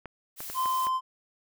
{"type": "clicks", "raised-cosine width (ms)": 0.5, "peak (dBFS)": -24, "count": 5, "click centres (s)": [0.057, 0.405, 0.5, 0.658, 0.869]}
{"type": "noise", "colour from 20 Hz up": "blue", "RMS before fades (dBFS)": -39, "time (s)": [0.36, 0.9], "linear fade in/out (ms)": 50}
{"type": "tone", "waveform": "triangle", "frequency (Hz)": 1036, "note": "C6", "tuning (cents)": -17, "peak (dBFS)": -23, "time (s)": [0.54, 1.01], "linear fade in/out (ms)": 50}
{"effects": []}